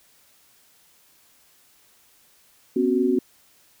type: chord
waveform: sine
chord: B suspended second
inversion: none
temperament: equal with one note detuned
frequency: 246.9 / 270.7 / 370 Hz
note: B3 / C#4 / F#4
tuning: 0 / -41 / 0 cents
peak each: -23 / -23 / -21 dBFS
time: 2.76-3.19 s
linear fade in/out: 5 ms
effects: white hiss -58 dBFS RMS until 3.8 s